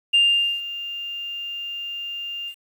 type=tone with ADSR envelope; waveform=sine; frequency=2800 Hz; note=F7; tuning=4 cents sharp; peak=-11 dBFS; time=0.13-2.55 s; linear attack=15 ms; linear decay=460 ms; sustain=-17 dB; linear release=73 ms; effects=tanh soft clip ceiling -10 dBFS + 8-bit